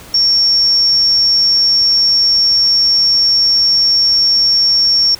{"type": "tone", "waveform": "sine", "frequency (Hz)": 5490, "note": "F8", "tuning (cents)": -31, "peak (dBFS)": -8, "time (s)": [0.14, 5.15], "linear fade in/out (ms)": 5, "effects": ["pink hiss -36 dBFS RMS until 5.19 s"]}